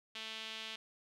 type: tone with band-pass filter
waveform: sawtooth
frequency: 220.8 Hz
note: A3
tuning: 6 cents sharp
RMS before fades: -45 dBFS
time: 0.15-0.76 s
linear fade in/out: 5 ms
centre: 3200 Hz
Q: 2.8
effects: none